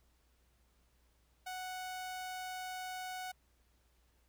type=tone; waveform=sawtooth; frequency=740 Hz; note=F#5; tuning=in tune; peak=-37 dBFS; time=1.46-3.32 s; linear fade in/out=10 ms; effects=added 60 Hz sine -70 dBFS peak until 4.28 s + pink hiss -75 dBFS RMS until 4.28 s